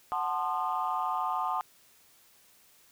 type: chord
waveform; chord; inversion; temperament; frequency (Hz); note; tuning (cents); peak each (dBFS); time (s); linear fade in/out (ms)
sine; F# diminished seventh; none; equal with one note detuned; 740 / 880 / 1046.5 / 1219.6; F#5 / A5 / C6 / Eb6; 0 / 0 / 0 / -35; -33; 0.12-1.61; 0
effects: tanh soft clip ceiling -20 dBFS + white hiss -61 dBFS RMS until 2.91 s